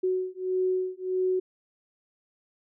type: beating tone pair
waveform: sine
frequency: 370 / 371.6 Hz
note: F#4 / F#4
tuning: 0 / +7 cents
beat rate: 1.6 Hz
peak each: -28 dBFS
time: 0.03-1.4 s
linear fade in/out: 10 ms
effects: none